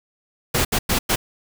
pink noise bursts at uneven times, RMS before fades -19 dBFS, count 4, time 0.54-0.65 / 0.72-0.79 / 0.89-0.99 / 1.09-1.16 s, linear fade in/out 10 ms, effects none

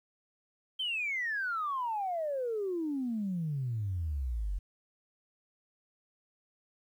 sine exponential sweep, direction down, 3167 to 44.26 Hz, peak -30 dBFS, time 0.79-4.59 s, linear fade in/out 10 ms, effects tanh soft clip ceiling -26 dBFS + 11-bit

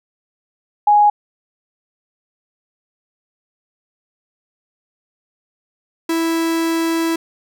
sine / 45% pulse tone pair in turn, 830.6 / 329.2 Hz, G#5 / E4, 0 / -2 cents, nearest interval octave + major third, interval 1602 cents, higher first, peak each -8 / -16 dBFS, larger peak first, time 0.87-1.1 / 6.09-7.16 s, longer second, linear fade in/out 5 ms, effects none

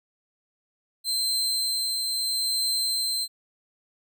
sawtooth tone with tremolo, 4113 Hz, C8, 30 cents flat, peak -20 dBFS, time 1.04-3.28 s, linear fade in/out 50 ms, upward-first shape triangle, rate 0.76 Hz, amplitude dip 30%, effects none

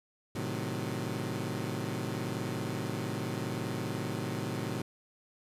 20% pulse chord, A diminished seventh, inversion none, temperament equal, 110 / 130.81 / 155.56 / 185 Hz, A2 / C3 / Eb3 / Gb3, 0 / 0 / 0 / 0 cents, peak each -33 / -33 / -35 / -35 dBFS, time 0.35-4.82 s, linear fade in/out 5 ms, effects resampled to 32000 Hz

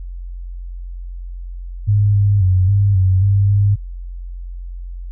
sine tone with pitch steps, 103.1 / 101.3 / 92.5 / 100.4 / 93.7 / 99.7 / 101.3 Hz, G#2 / G#2 / F#2 / G2 / F#2 / G2 / G#2, -12 / -43 / 0 / +42 / +22 / +30 / -43 cents, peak -10 dBFS, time 1.87-3.76 s, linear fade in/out 20 ms, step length 270 ms, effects added 44 Hz sine -26 dBFS peak until 5.11 s

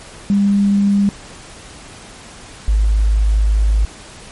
sine tone pair in turn, 200.7 / 52.56 Hz, G3 / G#1, +41 / +21 cents, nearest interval octave + major seventh, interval 2320 cents, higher first, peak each -10 dBFS, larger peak neither, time 0.3-1.09 / 2.68-3.85 s, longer second, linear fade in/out 0 ms, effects pink hiss -37 dBFS RMS until 4.31 s + MP3 48 kbps

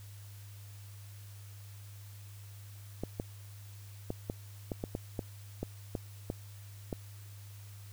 clicks, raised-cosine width 2 ms, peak -21 dBFS, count 12, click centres 3.036 / 3.199 / 4.104 / 4.299 / 4.718 / 4.839 / 4.951 / 5.192 / 5.63 / 5.952 / 6.301 / 6.928 s, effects added 101 Hz sine -47 dBFS peak until 7.92 s + white hiss -58 dBFS RMS until 7.92 s

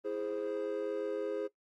triangle chord, E augmented, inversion none, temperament equal, 329.6 / 415.3 / 523.3 Hz, E4 / G#4 / B#4, 0 / 0 / 0 cents, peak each -39 / -34 / -36 dBFS, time 0.04-1.48 s, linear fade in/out 20 ms, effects noise-tail reverb RT60 0.1 s tail -18 dB re dry + Opus 24 kbps

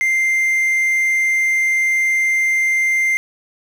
triangle tone, 2093 Hz, C7, in tune, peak -12 dBFS, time 0.01-3.17 s, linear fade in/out 0 ms, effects 7-bit

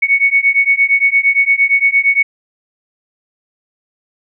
sine beating tone pair, 2217 / 2225.7 Hz, C#7 / C#7, 0 / +6 cents, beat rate 8.7 Hz, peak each -12 dBFS, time 0.02-2.23 s, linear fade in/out 10 ms, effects none

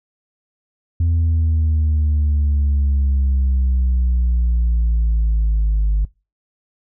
sine exponential sweep, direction down, 84.2 to 50.6 Hz, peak -11 dBFS, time 1-6.05 s, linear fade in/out 5 ms, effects noise-tail reverb RT60 0.3 s tail -26 dB re dry + tanh soft clip ceiling -12 dBFS

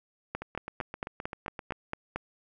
two click trains, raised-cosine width 0.5 ms, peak -22 / -17 dBFS, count 11 / 9, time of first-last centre 0.42-1.722 / 0.35-2.16 s, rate 7.68 / 4.42 Hz, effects none

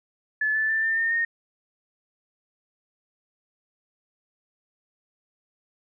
sine tone with pitch steps, 1727 / 1750.1 / 1773.5 / 1797.2 / 1821.3 / 1845.6 Hz, A6 / A6 / A6 / A6 / A#6 / A#6, -33 / -10 / +13 / +36 / -41 / -18 cents, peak -21 dBFS, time 0.41-1.25 s, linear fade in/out 5 ms, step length 140 ms, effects none

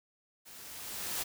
white noise with level ramp, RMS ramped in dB -52 to -34 dBFS, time 0.45-1.24 s, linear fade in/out 20 ms, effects none

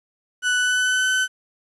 35% pulse tone with pitch glide, 1487 to 1517.4 Hz, F#6 to F#6, +8 to +43 cents, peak -16 dBFS, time 0.42-1.28 s, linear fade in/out 50 ms, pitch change +35 cents, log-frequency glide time 0.57-1.08 s, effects resampled to 24000 Hz + 9-bit

